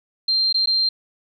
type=tone with dropouts; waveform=sine; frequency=4167 Hz; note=C8; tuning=8 cents flat; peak=-16 dBFS; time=0.28-0.89 s; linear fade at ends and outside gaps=5 ms; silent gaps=0.527-0.543 / 0.659-0.672 s; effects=none